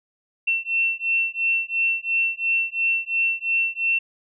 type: beating tone pair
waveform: sine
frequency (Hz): 2700 / 2702.9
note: E7 / E7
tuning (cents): +41 / +43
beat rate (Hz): 2.9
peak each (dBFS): -23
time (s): 0.47-3.99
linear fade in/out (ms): 10
effects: none